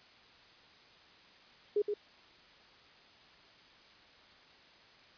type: tone with echo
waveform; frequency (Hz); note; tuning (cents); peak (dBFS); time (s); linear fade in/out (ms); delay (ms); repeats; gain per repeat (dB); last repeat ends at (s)
sine; 414.4; G#4; -4; -26; 1.76-1.82; 5; 120; 1; -5; 1.94
effects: white hiss -59 dBFS RMS until 5.17 s + resampled to 11025 Hz